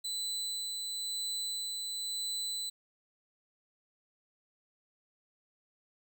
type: tone with tremolo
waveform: 30% pulse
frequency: 4000 Hz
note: B7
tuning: 21 cents sharp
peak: -31 dBFS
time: 0.04-2.7 s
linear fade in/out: 10 ms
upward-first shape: sine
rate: 0.98 Hz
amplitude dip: 25%
effects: none